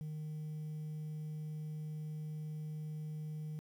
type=tone; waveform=sine; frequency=153.7 Hz; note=D#3; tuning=21 cents flat; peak=-37 dBFS; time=0.01-3.59 s; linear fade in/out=0 ms; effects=tanh soft clip ceiling -39 dBFS + 11-bit